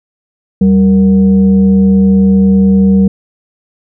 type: tone with frequency modulation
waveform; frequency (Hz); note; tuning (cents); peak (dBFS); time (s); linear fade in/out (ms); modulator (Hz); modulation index
sine; 193.7; G3; -20; -4; 0.61-3.08; 5; 272; 0.41
effects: none